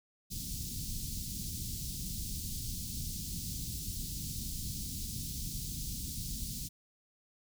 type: band-stop noise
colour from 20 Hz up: pink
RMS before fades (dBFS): -39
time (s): 0.3-6.69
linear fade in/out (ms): 20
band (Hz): 220 to 4300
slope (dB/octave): 24
effects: none